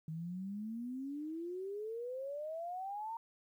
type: exponential sweep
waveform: sine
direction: up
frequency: 155.56 to 928 Hz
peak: -39 dBFS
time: 0.08-3.17 s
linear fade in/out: 2 ms
effects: 12-bit